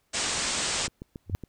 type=low-pass noise; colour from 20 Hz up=white; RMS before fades=-29 dBFS; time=0.13-0.88 s; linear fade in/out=20 ms; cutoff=8700 Hz; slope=96 dB/octave
type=click train; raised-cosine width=3 ms; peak=-25 dBFS; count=5; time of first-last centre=0.88-1.437 s; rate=7.18 Hz
type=tone with exponential growth; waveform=sine; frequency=92.5 Hz; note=F#2; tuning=in tune; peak=-19 dBFS; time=1.26-1.35 s; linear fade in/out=0 ms; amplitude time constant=19 ms
effects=pink hiss -71 dBFS RMS until 1.48 s